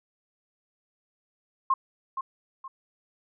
sine tone with echo, 1066 Hz, C6, 32 cents sharp, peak -19 dBFS, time 1.7-1.74 s, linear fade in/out 5 ms, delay 470 ms, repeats 2, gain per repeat -9 dB, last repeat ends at 2.68 s, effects none

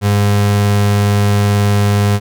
35% pulse tone, 102.1 Hz, G#2, 29 cents flat, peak -8 dBFS, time 0.01-2.2 s, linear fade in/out 50 ms, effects none

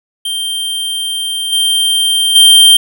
square tone with level steps, 3160 Hz, G7, 13 cents sharp, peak -16 / -10 / -3 dBFS, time 0.25-2.77 s, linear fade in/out 5 ms, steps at 1.52 / 2.35 s, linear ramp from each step 10 ms, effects none

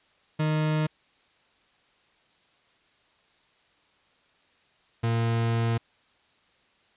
40% pulse tone pair in turn, 154.5 / 115.28 Hz, D#3 / A#2, -12 / -19 cents, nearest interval perfect fourth, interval 507 cents, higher first, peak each -22 dBFS, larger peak neither, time 0.39-0.87 / 5.03-5.78 s, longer second, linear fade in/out 10 ms, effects white hiss -64 dBFS RMS until 6.96 s + resampled to 8000 Hz

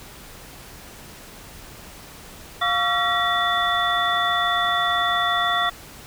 sine tone cluster, 705 / 1132 / 1359 / 1913 / 3486 Hz, F5 / C#6 / F6 / A#6 / A7, +16 / +36 / -48 / +44 / -17 cents, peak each -25 dBFS, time 2.61-5.7 s, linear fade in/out 10 ms, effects pink hiss -42 dBFS RMS until 6.06 s

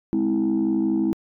sine chord, Ab augmented, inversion none, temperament just, 207.7 / 259.6 / 324.5 Hz, Ab3 / C4 / E4, 0 / -13 / -27 cents, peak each -23 / -24 / -20 dBFS, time 0.13-1.13 s, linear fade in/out 0 ms, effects tanh soft clip ceiling -14 dBFS

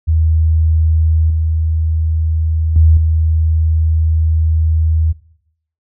sine tone with level steps, 79.8 Hz, D#2, 44 cents sharp, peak -9 / -12 / -5 / -10 dBFS, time 0.07-5.13 s, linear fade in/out 20 ms, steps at 1.3 / 2.76 / 2.97 s, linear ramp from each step 2 ms, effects noise-tail reverb RT60 0.7 s tail -19 dB re dry

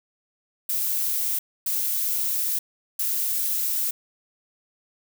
violet noise bursts at uneven times, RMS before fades -25 dBFS, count 3, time 0.69-1.39 / 1.66-2.59 / 2.99-3.91 s, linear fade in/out 5 ms, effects none

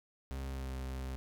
40% pulse tone with pitch glide, 66.7 to 65.29 Hz, C2 to C2, +34 to -3 cents, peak -37 dBFS, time 0.31-1.16 s, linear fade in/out 0 ms, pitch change -37 cents, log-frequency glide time 0.49-0.72 s, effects none

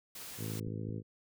white noise, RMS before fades -46 dBFS, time 0.15-0.6 s, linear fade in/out 5 ms
harmonic tone, 54 Hz, A1, 32 cents flat, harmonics 2 / 3 / 4 / 5 / 6 / 7 / 8 / 9, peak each -39 / -43 / -45 / -47 / -49 / -50 / -51 / -52 dBFS, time 0.37-1.03 s, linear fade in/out 50 ms
clicks, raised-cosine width 5 ms, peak -32 dBFS, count 2, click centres 0.675 / 0.893 s
effects none

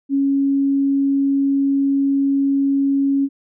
sine tone, 276.3 Hz, C#4, 6 cents flat, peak -14 dBFS, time 0.09-3.29 s, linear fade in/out 50 ms, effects none

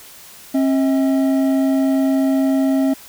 triangle tone pair together, 269.1 / 640 Hz, C4 / D#5, +49 / +49 cents, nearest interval octave + minor third, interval 1500 cents, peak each -12 / -21 dBFS, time 0.54-2.94 s, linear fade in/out 10 ms, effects white hiss -41 dBFS RMS until 3.08 s

